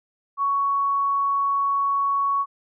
sine tone, 1115 Hz, C#6, 10 cents sharp, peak -19 dBFS, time 0.37-2.46 s, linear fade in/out 50 ms, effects none

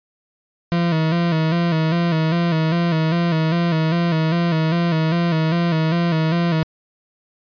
40% pulse tone with vibrato, 165.1 Hz, E3, 3 cents sharp, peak -15 dBFS, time 0.72-6.63 s, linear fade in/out 0 ms, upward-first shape square, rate 2.5 Hz, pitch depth 65 cents each way, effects resampled to 11025 Hz

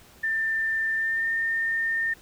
sine tone with pitch glide, 1788 to 1817.2 Hz, A6 to A#6, +27 to -45 cents, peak -23 dBFS, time 0.23-2.14 s, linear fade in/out 10 ms, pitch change +28 cents, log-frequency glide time 0.96-1.3 s, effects pink hiss -53 dBFS RMS until 2.21 s

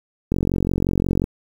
click train, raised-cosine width 3 ms, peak -7 dBFS, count 43, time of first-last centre 0.32-1.241 s, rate 45.6 Hz, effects 7-bit

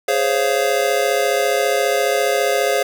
square chord, Db major seventh, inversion second, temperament just, 415.8 / 519.7 / 554.4 / 693 Hz, Ab4 / C5 / Db5 / F5, +2 / -12 / 0 / -14 cents, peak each -22 dBFS, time 0.08-2.83 s, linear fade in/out 5 ms, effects none

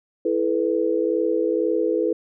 sine chord, E suspended fourth, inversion none, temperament equal with one note detuned, 329.6 / 431.9 / 493.9 Hz, E4 / A4 / B4, 0 / -32 / 0 cents, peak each -23 dBFS, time 0.25-2.13 s, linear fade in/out 5 ms, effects none

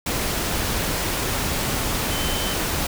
sine tone in noise, 3066 Hz, G7, 39 cents flat, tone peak -30 dBFS, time 2.11-2.54 s, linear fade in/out 5 ms, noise pink, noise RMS -24 dBFS, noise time 0.06-2.87 s, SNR -9 dB, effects none

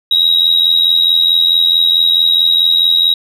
sine tone with amplitude modulation, 3821 Hz, A#7, 42 cents sharp, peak -3 dBFS, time 0.11-3.14 s, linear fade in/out 5 ms, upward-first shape sine, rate 84.6 Hz, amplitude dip 75%, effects tanh soft clip ceiling -3 dBFS

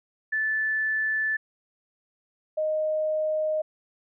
sine tone pair in turn, 1749 / 620.3 Hz, A6 / D#5, -11 / -5 cents, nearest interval octave + tritone, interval 1794 cents, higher first, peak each -23 dBFS, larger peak neither, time 0.32-1.37 / 2.57-3.62 s, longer neither, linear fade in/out 10 ms, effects none

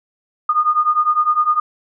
sine beating tone pair, 1218 / 1227.9 Hz, D#6 / D#6, -37 / -23 cents, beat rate 9.9 Hz, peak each -17 / -15 dBFS, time 0.49-1.6 s, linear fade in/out 5 ms, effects none

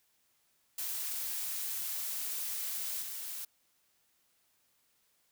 blue noise with level steps, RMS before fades -37 / -41 dBFS, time 0.78-3.45 s, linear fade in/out 5 ms, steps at 3.01 s, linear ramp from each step 20 ms, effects white hiss -73 dBFS RMS until 5.31 s

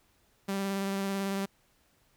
sawtooth tone with vibrato, 196 Hz, G3, in tune, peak -26 dBFS, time 0.48-1.46 s, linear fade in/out 10 ms, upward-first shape square, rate 18 Hz, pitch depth 12 cents each way, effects pink hiss -68 dBFS RMS until 2.16 s

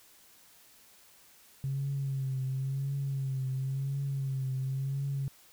sine tone with vibrato, 135.1 Hz, C#3, 44 cents flat, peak -29 dBFS, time 1.64-5.28 s, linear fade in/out 0 ms, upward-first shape triangle, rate 0.95 Hz, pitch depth 58 cents each way, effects tanh soft clip ceiling -25 dBFS + white hiss -59 dBFS RMS until 5.52 s

